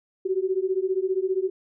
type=beating tone pair; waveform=sine; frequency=370 / 385 Hz; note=F#4 / G4; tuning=0 / -31 cents; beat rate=15 Hz; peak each=-25 dBFS; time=0.25-1.5 s; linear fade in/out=10 ms; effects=none